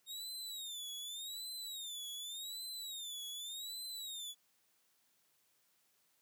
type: tone with vibrato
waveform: sawtooth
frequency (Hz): 3700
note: A#7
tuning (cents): -14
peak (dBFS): -40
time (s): 0.06-4.35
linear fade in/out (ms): 50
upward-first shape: sine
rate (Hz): 0.86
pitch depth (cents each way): 160
effects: white hiss -75 dBFS RMS until 6.21 s + high-pass 100 Hz 12 dB/octave